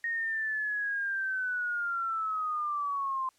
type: linear sweep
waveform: sine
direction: down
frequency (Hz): 1864.7 to 1038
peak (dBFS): -29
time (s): 0.04-3.29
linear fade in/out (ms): 2
effects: white hiss -68 dBFS RMS until 3.38 s + low-pass 10000 Hz 12 dB/octave